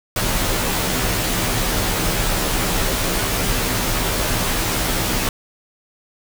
pink noise with comb filter, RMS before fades -20 dBFS, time 0.16-5.29 s, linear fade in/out 2 ms, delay 14 ms, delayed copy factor -0.75, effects none

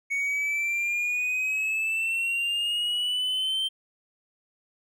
triangle exponential sweep, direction up, 2222 to 3136 Hz, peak -23 dBFS, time 0.1-3.69 s, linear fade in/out 20 ms, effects none

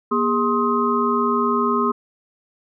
sine tone cluster, 239.5 / 407.9 / 1056 / 1260 Hz, A#3 / G#4 / C6 / D#6, +47 / -31 / +16 / +21 cents, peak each -22 dBFS, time 0.11-1.92 s, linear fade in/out 10 ms, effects none

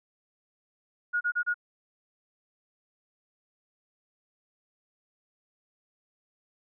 sine tone bursts, 1442 Hz, F#6, 45 cents flat, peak -24 dBFS, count 4, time 1.13-1.543 s, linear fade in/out 20 ms, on 80 ms, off 31 ms, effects none

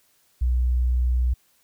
sine tone, 61.74 Hz, B1, in tune, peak -18 dBFS, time 0.41-1.34 s, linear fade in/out 10 ms, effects white hiss -63 dBFS RMS until 1.63 s

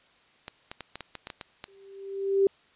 clicks, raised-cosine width 0.2 ms, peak -19 dBFS, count 10, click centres 0.481 / 0.715 / 0.807 / 0.956 / 1.007 / 1.153 / 1.271 / 1.302 / 1.412 / 1.641 s
sine tone with exponential growth, 392 Hz, G4, in tune, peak -16 dBFS, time 1.68-2.47 s, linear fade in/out 2 ms, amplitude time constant 170 ms
effects white hiss -61 dBFS RMS until 2.75 s + resampled to 8000 Hz

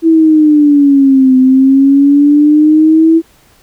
sine exponential two-way sweep, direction down then up, 329.6 to 257 to 329.6 Hz, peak -3 dBFS, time 0.02-3.22 s, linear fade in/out 50 ms, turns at 1.37 s, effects pink hiss -47 dBFS RMS until 3.62 s

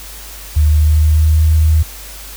sine tone with pitch glide, 75.9 to 78.58 Hz, D#2 to D#2, -42 to +18 cents, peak -7 dBFS, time 0.56-1.83 s, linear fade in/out 10 ms, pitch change +60 cents, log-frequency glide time 0.67-1.49 s, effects added 50 Hz sine -33 dBFS peak until 2.36 s + white hiss -33 dBFS RMS until 2.36 s

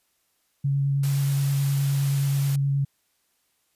sine tone with vibrato, 139.2 Hz, C#3, 8 cents sharp, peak -20 dBFS, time 0.64-2.85 s, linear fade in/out 10 ms, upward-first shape square, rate 9.5 Hz, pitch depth 9 cents each way
white noise, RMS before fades -37 dBFS, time 1.03-2.56 s, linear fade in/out 5 ms
effects white hiss -70 dBFS RMS until 3.75 s + resampled to 32000 Hz

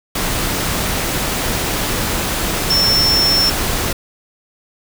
sine tone in noise, 5400 Hz, E8, 41 cents sharp, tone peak -12 dBFS, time 2.7-3.5 s, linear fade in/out 5 ms, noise pink, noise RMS -19 dBFS, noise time 0.15-3.93 s, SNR +4 dB, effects none

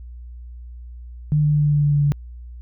sine tone with pitch steps, 150.2 / 149.33 / 148.47 / 147.62 / 146.77 / 145.92 / 145.08 / 144.25 Hz, D3 / D3 / D3 / D3 / D3 / D3 / D3 / D3, +39 / +29 / +19 / +9 / -1 / -11 / -21 / -31 cents, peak -14 dBFS, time 1.32-2.12 s, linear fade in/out 0 ms, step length 100 ms, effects added 60 Hz sine -34 dBFS peak until 2.61 s

